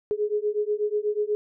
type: beating tone pair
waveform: sine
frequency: 415.3 / 423.5 Hz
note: G#4 / G#4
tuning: 0 / +34 cents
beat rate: 8.2 Hz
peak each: -26 dBFS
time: 0.11-1.35 s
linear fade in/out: 0 ms
effects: none